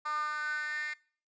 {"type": "tone with high-pass filter sweep", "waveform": "10% pulse", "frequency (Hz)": 301.3, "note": "D4", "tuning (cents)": 44, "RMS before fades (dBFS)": -35, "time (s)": [0.05, 0.94], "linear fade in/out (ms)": 10, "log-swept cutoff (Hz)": [1100, 2000], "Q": 7.4, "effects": ["noise-tail reverb RT60 0.5 s tail -23 dB re dry", "resampled to 16000 Hz"]}